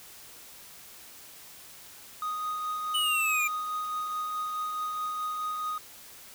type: tone with tremolo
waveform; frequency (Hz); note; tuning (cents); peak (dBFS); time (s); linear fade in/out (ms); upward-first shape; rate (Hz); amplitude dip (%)
triangle; 1244.5; D#6; 0; -27; 2.22-5.78; 2; triangle; 4.7; 30
type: linear sweep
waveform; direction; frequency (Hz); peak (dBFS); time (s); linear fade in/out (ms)
square; down; 2987 to 2363; -26; 2.94-3.48; 10
effects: white hiss -49 dBFS RMS until 6.34 s